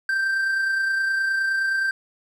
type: tone with amplitude modulation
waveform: triangle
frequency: 1568 Hz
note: G6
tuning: in tune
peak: -17 dBFS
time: 0.09-1.91 s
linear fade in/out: 2 ms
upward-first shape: sine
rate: 29.6 Hz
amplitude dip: 30%
effects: none